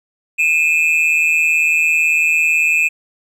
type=tone pair together; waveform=triangle; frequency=2454 / 2612 Hz; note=D#7 / E7; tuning=-25 / -17 cents; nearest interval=minor second; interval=108 cents; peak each=-13 dBFS; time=0.38-2.89 s; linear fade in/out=20 ms; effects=none